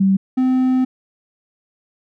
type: tone pair in turn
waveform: sine / triangle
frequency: 193.2 / 257.2 Hz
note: G3 / C4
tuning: -25 / -30 cents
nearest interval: perfect fourth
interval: 495 cents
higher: second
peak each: -11 dBFS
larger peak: neither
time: 0-0.17 / 0.37-0.85 s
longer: second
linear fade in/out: 10 ms
effects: none